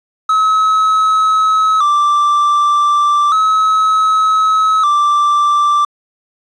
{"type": "tone with vibrato", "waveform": "triangle", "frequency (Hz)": 1229, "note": "D#6", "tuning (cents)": -22, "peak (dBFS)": -7, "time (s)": [0.29, 5.85], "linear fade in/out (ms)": 5, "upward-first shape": "square", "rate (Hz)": 0.33, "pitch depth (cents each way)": 78, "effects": ["resampled to 22050 Hz", "7-bit"]}